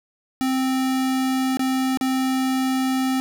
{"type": "tone with dropouts", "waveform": "square", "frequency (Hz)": 261.6, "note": "C4", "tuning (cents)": 0, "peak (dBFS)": -20, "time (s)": [0.41, 3.2], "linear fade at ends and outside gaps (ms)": 0, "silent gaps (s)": [[1.571, 1.594], [1.973, 2.011]], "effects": []}